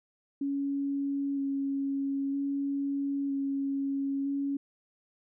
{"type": "tone with vibrato", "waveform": "sine", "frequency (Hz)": 277.5, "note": "C#4", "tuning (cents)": 2, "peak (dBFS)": -28, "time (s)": [0.41, 4.57], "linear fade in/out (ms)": 5, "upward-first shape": "square", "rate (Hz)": 0.52, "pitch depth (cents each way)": 11, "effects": []}